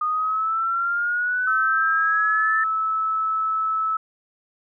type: exponential sweep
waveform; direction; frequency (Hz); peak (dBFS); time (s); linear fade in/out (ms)
sine; up; 1226 to 1780; -20; 0.01-2.64; 5
type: tone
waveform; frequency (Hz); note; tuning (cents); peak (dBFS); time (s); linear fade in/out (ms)
sine; 1304; E6; -19; -20; 1.47-3.97; 5
effects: none